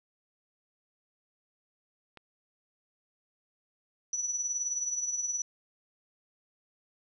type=click; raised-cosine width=0.3 ms; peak=-32 dBFS; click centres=2.173 s
type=tone with tremolo; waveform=sine; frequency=5920 Hz; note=F#8; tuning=in tune; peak=-27 dBFS; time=4.13-5.42 s; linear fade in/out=2 ms; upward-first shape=triangle; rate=19 Hz; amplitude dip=65%
effects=none